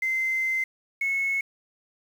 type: tone pair in turn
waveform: sine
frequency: 2073 / 2192 Hz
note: C7 / C#7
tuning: -17 / -20 cents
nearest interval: minor second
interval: 97 cents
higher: second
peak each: -22 dBFS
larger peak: neither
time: 0.02-0.64 / 1.01-1.41 s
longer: first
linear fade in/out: 5 ms
effects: tanh soft clip ceiling -19 dBFS + 8-bit